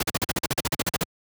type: noise bursts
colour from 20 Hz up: pink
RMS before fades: -23 dBFS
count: 15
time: 0-1.037 s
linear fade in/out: 5 ms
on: 29 ms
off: 43 ms
effects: high-pass 80 Hz 12 dB/octave